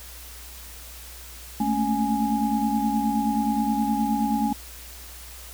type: tone cluster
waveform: sine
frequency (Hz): 216.5 / 226 / 277.4 / 832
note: A3 / A3 / C#4 / G#5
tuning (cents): -28 / +47 / +1 / +3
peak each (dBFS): -25 / -28 / -27 / -26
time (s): 1.6-4.53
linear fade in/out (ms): 5
effects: added 60 Hz sine -43 dBFS peak until 5.53 s + white hiss -43 dBFS RMS until 5.53 s